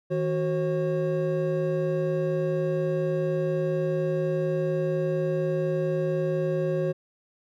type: tone cluster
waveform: triangle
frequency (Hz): 158.6 / 370.1 / 540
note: D#3 / F#4 / C#5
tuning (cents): +33 / 0 / -45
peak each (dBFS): -26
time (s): 0.1-6.93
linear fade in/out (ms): 20
effects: none